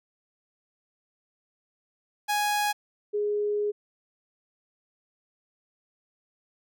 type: tone pair in turn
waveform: sawtooth / sine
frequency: 830.6 / 415.3 Hz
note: G#5 / G#4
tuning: 0 / 0 cents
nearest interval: octave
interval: 1200 cents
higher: first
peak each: -20 / -24 dBFS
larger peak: first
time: 2.28-2.73 / 3.13-3.72 s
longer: second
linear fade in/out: 20 ms
effects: none